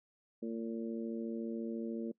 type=harmonic tone; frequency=114.1 Hz; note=A#2; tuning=37 cents flat; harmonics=2 / 3 / 4 / 5; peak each=-38 / -42 / -44 / -50 dBFS; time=0.42-2.12 s; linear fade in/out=10 ms; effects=noise-tail reverb RT60 0.1 s tail -23 dB re dry